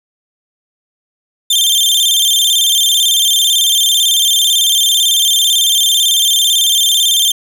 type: tone with vibrato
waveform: sawtooth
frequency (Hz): 3364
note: G#7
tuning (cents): +22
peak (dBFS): -6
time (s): 1.5-7.32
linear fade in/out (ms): 5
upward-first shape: square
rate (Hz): 18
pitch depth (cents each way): 100
effects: none